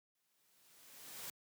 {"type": "noise with exponential growth", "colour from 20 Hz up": "white", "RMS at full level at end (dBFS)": -45, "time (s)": [0.15, 1.3], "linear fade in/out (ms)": 2, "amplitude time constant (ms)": 250, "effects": ["high-pass 100 Hz 12 dB/octave"]}